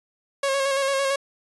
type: tone with vibrato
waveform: sawtooth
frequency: 547 Hz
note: C#5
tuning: 23 cents flat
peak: -17 dBFS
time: 0.43-1.16 s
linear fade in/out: 5 ms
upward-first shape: square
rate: 8.9 Hz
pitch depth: 26 cents each way
effects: resampled to 24000 Hz